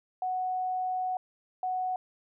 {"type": "tone bursts at uneven times", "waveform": "sine", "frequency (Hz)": 740, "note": "F#5", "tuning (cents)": 0, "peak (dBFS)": -28, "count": 2, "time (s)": [[0.22, 1.17], [1.63, 1.96]], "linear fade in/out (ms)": 2, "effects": []}